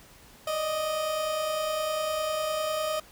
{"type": "tone pair together", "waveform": "30% pulse", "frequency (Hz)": [593.1, 623], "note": ["D5", "D#5"], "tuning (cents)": [17, 2], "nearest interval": "minor second", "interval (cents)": 85, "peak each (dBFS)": [-34, -25], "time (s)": [0.47, 3], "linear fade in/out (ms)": 5, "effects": ["pink hiss -53 dBFS RMS until 3.11 s"]}